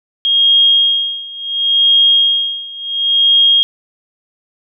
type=tone with tremolo; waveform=sine; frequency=3252 Hz; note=G#7; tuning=37 cents flat; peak=-6 dBFS; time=0.25-3.63 s; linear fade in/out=0 ms; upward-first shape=sine; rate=0.71 Hz; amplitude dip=90%; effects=none